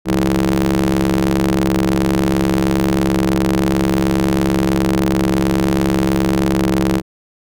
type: ring-modulated tone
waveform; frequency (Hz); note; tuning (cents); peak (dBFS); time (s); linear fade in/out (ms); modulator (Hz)
sawtooth; 69.3; C#2; 0; -6; 0.05-7.02; 50; 254
effects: none